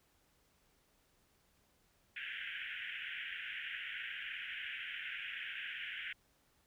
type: band-pass noise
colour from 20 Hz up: pink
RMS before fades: -44 dBFS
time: 2.16-6.13 s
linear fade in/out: 5 ms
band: 1500 to 3200 Hz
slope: 96 dB/octave
effects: pink hiss -73 dBFS RMS until 6.66 s